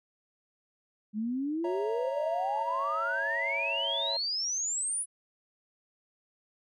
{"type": "exponential sweep", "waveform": "sine", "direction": "up", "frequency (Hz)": [205.6, 10210], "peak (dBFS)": -29, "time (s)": [1.13, 5.06], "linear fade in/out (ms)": 50}
{"type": "chord", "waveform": "triangle", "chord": "A# diminished", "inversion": "first", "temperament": "equal", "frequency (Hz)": [554.4, 659.3, 932.3], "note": ["C#5", "E5", "A#5"], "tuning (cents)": [0, 0, 0], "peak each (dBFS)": -36, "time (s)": [1.64, 4.17], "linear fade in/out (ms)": 5}
{"effects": []}